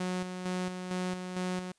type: tone with tremolo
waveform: sawtooth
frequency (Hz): 182.6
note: F#3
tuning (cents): -23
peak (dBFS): -27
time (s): 0-1.72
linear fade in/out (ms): 5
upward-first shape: square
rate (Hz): 2.2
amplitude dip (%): 50
effects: white hiss -71 dBFS RMS until 1.78 s + resampled to 22050 Hz